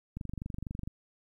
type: click train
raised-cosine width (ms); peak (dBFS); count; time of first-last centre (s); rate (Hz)
5; -25; 18; 0.17-0.875; 24.1
effects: 11-bit